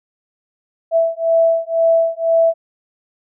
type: beating tone pair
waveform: sine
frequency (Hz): 659.3 / 661.3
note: E5 / E5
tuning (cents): 0 / +5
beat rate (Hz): 2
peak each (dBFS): -15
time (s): 0.91-2.54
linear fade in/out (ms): 50
effects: none